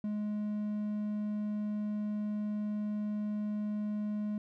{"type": "tone", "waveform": "triangle", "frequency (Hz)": 209.8, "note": "G#3", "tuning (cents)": 18, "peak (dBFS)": -30, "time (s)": [0.04, 4.38], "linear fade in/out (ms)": 2, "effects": []}